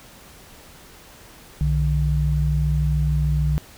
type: tone pair together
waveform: sine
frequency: 63.03 / 149.9 Hz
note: B1 / D3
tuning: +36 / +36 cents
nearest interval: octave + minor third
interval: 1500 cents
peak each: -20 dBFS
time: 1.61-3.58 s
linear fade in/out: 0 ms
effects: pink hiss -46 dBFS RMS until 3.77 s